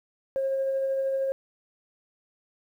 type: tone with tremolo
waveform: sine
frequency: 538 Hz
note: C5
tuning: 48 cents sharp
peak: -22 dBFS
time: 0.36-1.32 s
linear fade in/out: 0 ms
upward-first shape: sine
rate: 13 Hz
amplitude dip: 25%
effects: tanh soft clip ceiling -20 dBFS + 10-bit